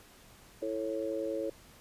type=chord; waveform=sine; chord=A major; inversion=second; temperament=just; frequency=330 / 440 / 550 Hz; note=E4 / A4 / C#5; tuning=+2 / 0 / -14 cents; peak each=-37 / -37 / -35 dBFS; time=0.62-1.5 s; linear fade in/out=5 ms; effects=pink hiss -57 dBFS RMS until 1.8 s + resampled to 32000 Hz